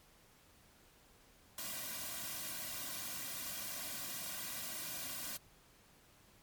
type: noise with comb filter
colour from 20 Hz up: white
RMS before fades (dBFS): -43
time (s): 1.58-5.37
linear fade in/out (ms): 2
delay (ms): 2.3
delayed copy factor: -0.95
effects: pink hiss -65 dBFS RMS until 6.42 s + MP3 96 kbps

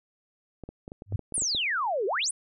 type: clicks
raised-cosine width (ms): 2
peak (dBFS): -26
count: 11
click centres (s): 0.637 / 0.69 / 0.879 / 0.919 / 1.021 / 1.124 / 1.193 / 1.323 / 1.38 / 1.421 / 1.549
type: tone with exponential growth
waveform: sine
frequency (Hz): 99.8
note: G2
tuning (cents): +32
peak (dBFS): -20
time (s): 1.06-1.16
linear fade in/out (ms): 5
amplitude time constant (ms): 20
type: exponential two-way sweep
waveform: sine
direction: down then up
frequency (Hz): 10380 to 365.9 to 10380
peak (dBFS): -25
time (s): 1.34-2.31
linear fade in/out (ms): 5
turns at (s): 2.06
effects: none

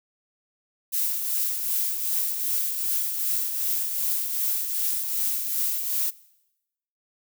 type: noise with tremolo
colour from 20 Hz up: violet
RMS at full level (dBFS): -24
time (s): 0.92-6.11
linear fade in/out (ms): 20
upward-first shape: triangle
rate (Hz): 2.6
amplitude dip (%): 50
effects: noise-tail reverb RT60 0.9 s tail -21 dB re dry

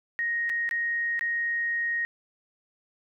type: tone with dropouts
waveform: sine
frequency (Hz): 1871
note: A#6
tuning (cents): +6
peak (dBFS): -25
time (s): 0.19-2.05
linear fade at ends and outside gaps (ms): 0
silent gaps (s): 0.494-0.499 / 0.691-0.711 / 1.193-1.21
effects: none

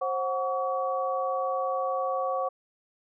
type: tone cluster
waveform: sine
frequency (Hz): 531 / 738 / 1133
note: C5 / F#5 / C#6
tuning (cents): +25 / -5 / +37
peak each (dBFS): -29 / -31 / -31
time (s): 0.01-2.49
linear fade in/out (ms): 10
effects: none

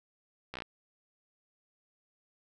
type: slowing click train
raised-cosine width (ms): 0.3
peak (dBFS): -23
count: 6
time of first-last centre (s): 0.54-0.621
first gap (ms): 15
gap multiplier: 1.04
effects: none

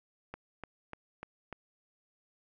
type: click train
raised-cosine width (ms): 0.5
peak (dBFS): -26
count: 5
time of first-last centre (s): 0.34-1.527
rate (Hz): 3.37
effects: none

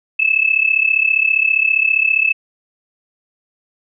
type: tone with amplitude modulation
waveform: sine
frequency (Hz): 2612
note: E7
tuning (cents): -17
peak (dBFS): -8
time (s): 0.19-2.33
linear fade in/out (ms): 10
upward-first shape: sine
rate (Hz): 35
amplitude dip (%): 85
effects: none

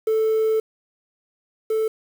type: tone pair in turn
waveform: triangle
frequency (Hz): 439.8 / 439.8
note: A4 / A4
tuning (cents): -1 / -1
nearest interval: unison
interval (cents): 0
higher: neither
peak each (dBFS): -14 / -16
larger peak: first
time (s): 0.07-0.6 / 1.7-1.88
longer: first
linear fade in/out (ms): 5
effects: tanh soft clip ceiling -12 dBFS + 7-bit

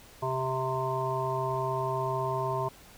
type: harmonic tone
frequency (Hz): 130.81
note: C3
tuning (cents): 0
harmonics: 1 / 3 / 5 / 7 / 8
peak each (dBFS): -34 / -34 / -34 / -34 / -34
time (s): 0.22-2.69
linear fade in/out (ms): 10
effects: pink hiss -53 dBFS RMS until 2.97 s

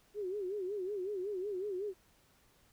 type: tone with vibrato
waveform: sine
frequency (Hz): 390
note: G4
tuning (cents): -9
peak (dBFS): -35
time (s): 0.14-1.94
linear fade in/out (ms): 50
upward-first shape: sine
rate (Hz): 5.4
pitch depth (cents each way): 140
effects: pink hiss -68 dBFS RMS until 2.72 s

